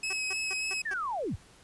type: tone with vibrato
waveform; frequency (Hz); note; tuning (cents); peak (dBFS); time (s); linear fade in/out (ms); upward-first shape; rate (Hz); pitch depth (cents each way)
sawtooth; 2564; E7; -49; -27; 0.03-0.82; 5; sine; 3.4; 15
type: tone bursts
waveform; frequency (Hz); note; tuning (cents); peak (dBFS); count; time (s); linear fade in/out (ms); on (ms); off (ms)
10% pulse; 382.4; G4; -43; -30; 5; 0.1-0.94; 5; 32; 170
type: linear sweep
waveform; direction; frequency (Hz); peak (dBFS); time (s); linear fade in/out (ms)
sine; down; 1864.7 to 46.93; -30; 0.85-1.36; 10
effects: pink hiss -57 dBFS RMS until 1.63 s + resampled to 24000 Hz